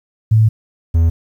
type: tone pair in turn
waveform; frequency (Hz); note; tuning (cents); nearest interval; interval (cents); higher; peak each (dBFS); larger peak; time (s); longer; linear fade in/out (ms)
sine / triangle; 110 / 82.65; A2 / E2; 0 / +5; perfect fourth; 495; first; -7; neither; 0.31-0.49 / 0.94-1.1; first; 10
effects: 8-bit